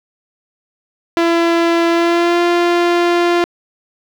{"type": "tone with pitch glide", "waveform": "sawtooth", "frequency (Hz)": [337.1, 347], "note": ["E4", "F4"], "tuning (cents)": [39, -11], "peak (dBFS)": -7, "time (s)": [1.17, 3.44], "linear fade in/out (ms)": 0, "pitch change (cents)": 50, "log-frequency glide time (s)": [1.9, 2.41], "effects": ["low-pass 4000 Hz 12 dB/octave", "7-bit"]}